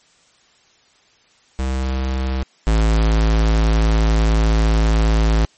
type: tone pair in turn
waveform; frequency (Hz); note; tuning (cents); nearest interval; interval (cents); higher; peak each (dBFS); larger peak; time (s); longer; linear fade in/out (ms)
square; 65.4 / 54.58; C2 / A1; 0 / -13; minor third; 313; first; -19 / -13; second; 1.59-2.43 / 2.67-5.45; second; 0
effects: white hiss -55 dBFS RMS until 5.57 s + MP3 32 kbps